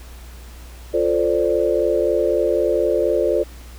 sine chord, D minor seventh, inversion first, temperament equal, 349.2 / 440 / 523.3 / 587.3 Hz, F4 / A4 / C5 / D5, 0 / 0 / 0 / 0 cents, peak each -21 dBFS, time 0.93-3.44 s, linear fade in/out 20 ms, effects added 60 Hz sine -36 dBFS peak until 3.78 s + pink hiss -45 dBFS RMS until 3.78 s

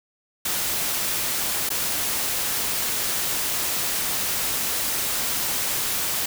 white noise with dropouts, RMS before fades -25 dBFS, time 0.45-6.26 s, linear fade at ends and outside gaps 5 ms, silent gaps 1.692-1.702 s, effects none

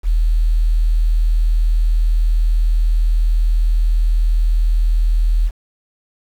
sine tone, 40.01 Hz, D#1, 49 cents sharp, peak -11 dBFS, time 0.03-5.51 s, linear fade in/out 50 ms, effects 7-bit

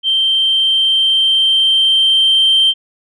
sine tone with level ramp, 3136 Hz, G7, in tune, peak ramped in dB -10 to -6 dBFS, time 0.03-2.74 s, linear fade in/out 50 ms, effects tanh soft clip ceiling -5 dBFS

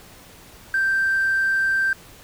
sine tone with hard clipping, 1568 Hz, G6, in tune, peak -18 dBFS, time 0.74-1.93 s, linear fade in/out 2 ms, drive 1 dB, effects pink hiss -46 dBFS RMS until 2.23 s

